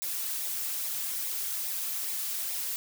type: noise with flanger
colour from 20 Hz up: blue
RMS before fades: -33 dBFS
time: 0.02-2.76 s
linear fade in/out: 0 ms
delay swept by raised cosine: 0.65 to 4.05 ms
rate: 2.4 Hz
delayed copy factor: -0.5
effects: none